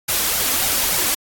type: noise with flanger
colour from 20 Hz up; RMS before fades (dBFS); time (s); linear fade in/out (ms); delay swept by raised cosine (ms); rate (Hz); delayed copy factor
white; -19; 0.08-1.15; 10; 1.3 to 3.9; 3.5; +0.55
effects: AAC 64 kbps